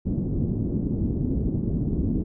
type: low-pass noise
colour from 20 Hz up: white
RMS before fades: -25 dBFS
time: 0.05-2.24 s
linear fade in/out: 20 ms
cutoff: 280 Hz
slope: 24 dB/octave
effects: none